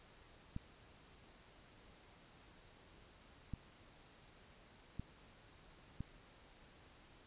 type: clicks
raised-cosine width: 5 ms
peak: -30 dBFS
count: 4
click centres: 0.564 / 3.537 / 4.996 / 6.006 s
effects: pink hiss -63 dBFS RMS until 7.26 s + resampled to 8000 Hz

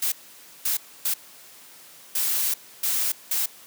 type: noise bursts at uneven times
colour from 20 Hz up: blue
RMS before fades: -24 dBFS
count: 6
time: 0.02-0.12 / 0.65-0.77 / 1.05-1.14 / 2.15-2.54 / 2.83-3.12 / 3.31-3.46 s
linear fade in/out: 5 ms
effects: white hiss -48 dBFS RMS until 3.66 s + high-pass 150 Hz 12 dB/octave

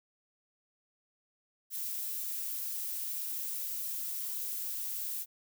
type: noise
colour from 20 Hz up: violet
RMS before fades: -37 dBFS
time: 1.7-5.26 s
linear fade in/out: 50 ms
effects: none

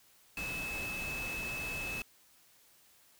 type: tone in noise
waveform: sine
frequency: 2600 Hz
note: E7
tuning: 24 cents flat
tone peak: -37 dBFS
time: 0.37-2.02 s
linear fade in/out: 2 ms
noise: pink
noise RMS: -43 dBFS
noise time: 0.37-2.02 s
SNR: +3 dB
effects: white hiss -64 dBFS RMS until 3.19 s

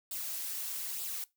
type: noise with flanger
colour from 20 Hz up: blue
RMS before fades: -38 dBFS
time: 0.11-1.24 s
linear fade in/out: 2 ms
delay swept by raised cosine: 0.24 to 5.64 ms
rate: 1.1 Hz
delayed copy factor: +0.55
effects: noise-tail reverb RT60 0.2 s tail -21 dB re dry

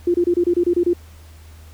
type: tone bursts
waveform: sine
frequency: 349.2 Hz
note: F4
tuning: in tune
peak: -13 dBFS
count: 9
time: 0.07-0.934 s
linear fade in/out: 5 ms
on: 72 ms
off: 27 ms
effects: added 79 Hz sine -40 dBFS peak until 1.73 s + pink hiss -50 dBFS RMS until 1.73 s

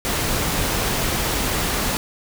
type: noise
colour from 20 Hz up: pink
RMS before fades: -22 dBFS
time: 0.05-1.97 s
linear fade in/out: 0 ms
effects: none

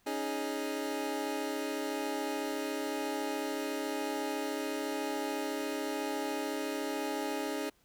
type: chord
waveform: 25% pulse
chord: C# suspended second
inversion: none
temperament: equal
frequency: 277.2 / 311.1 / 415.3 Hz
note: C#4 / D#4 / G#4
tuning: 0 / 0 / 0 cents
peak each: -34 dBFS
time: 0.06-7.7 s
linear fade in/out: 10 ms
effects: pink hiss -69 dBFS RMS until 7.84 s

